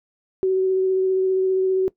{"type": "tone with vibrato", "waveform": "sine", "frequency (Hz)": 377.2, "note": "F#4", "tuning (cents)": 33, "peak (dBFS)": -16, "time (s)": [0.43, 1.88], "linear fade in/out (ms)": 0, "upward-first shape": "sine", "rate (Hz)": 15, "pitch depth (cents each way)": 11, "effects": ["noise-tail reverb RT60 0.1 s tail -19 dB re dry"]}